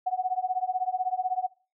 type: tone with tremolo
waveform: sine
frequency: 740 Hz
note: F#5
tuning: in tune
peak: -21 dBFS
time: 0.06-1.47 s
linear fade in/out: 10 ms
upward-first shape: triangle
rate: 16 Hz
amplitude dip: 100%
effects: noise-tail reverb RT60 0.4 s tail -23 dB re dry